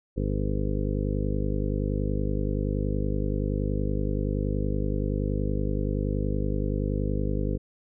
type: harmonic tone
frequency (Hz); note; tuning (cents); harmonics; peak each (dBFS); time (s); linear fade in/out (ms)
50.6; G#1; -44; 1 / 2 / 3 / 4 / 5 / 6 / 8 / 9 / 10; -28 / -31 / -33 / -34 / -35 / -36 / -37 / -38 / -38; 0.16-7.58; 20
effects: none